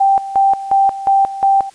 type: tone with tremolo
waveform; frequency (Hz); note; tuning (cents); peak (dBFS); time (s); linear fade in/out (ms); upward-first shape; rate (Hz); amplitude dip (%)
sine; 784; G5; 0; -8; 0-1.7; 10; square; 2.8; 80
effects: white hiss -47 dBFS RMS until 1.74 s + resampled to 22050 Hz